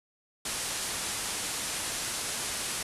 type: low-pass noise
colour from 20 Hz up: white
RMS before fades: -34 dBFS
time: 0.45-2.83 s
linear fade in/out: 5 ms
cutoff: 11000 Hz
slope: 48 dB/octave
effects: resampled to 32000 Hz